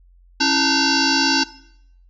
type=tone with frequency modulation; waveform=sine; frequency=2146 Hz; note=C7; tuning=43 cents sharp; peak=-14 dBFS; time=0.4-1.44 s; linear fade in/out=10 ms; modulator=605 Hz; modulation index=5.5; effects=noise-tail reverb RT60 0.7 s tail -18 dB re dry + added 44 Hz sine -48 dBFS peak until 2.09 s